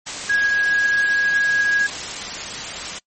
sine tone in noise, 1650 Hz, G#6, 12 cents flat, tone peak -15 dBFS, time 0.29-1.87 s, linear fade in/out 10 ms, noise white, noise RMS -28 dBFS, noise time 0.06-2.99 s, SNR +10 dB, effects noise-tail reverb RT60 0.1 s tail -24 dB re dry + MP3 32 kbps

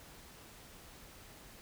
silence, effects pink hiss -55 dBFS RMS until 1.61 s

